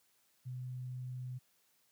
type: tone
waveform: sine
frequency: 126.5 Hz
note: B2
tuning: 42 cents sharp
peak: -39 dBFS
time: 0.45-1.39 s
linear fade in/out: 20 ms
effects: white hiss -73 dBFS RMS until 1.91 s + high-pass 80 Hz 12 dB/octave